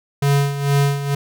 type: tone with tremolo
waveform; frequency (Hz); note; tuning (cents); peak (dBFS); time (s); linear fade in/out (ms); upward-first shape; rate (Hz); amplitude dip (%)
square; 141.2; C#3; +32; -13; 0.22-1.15; 5; sine; 2.2; 70
effects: none